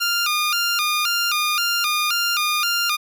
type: tone with vibrato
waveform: 15% pulse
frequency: 1303 Hz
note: E6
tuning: 20 cents flat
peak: -12 dBFS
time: 0-2.97 s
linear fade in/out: 20 ms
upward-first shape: square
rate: 1.9 Hz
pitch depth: 120 cents each way
effects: none